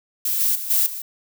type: noise with level steps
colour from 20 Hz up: violet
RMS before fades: -22 / -19 / -29 / -18 / -31 dBFS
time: 0.25-1.02 s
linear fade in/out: 5 ms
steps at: 0.4 / 0.55 / 0.7 / 0.86 s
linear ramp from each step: 5 ms
effects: none